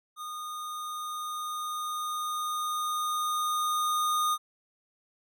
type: tone with level ramp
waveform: square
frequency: 1228 Hz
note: D#6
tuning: 23 cents flat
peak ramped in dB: -37 to -25 dBFS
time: 0.16-4.38 s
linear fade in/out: 50 ms
effects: none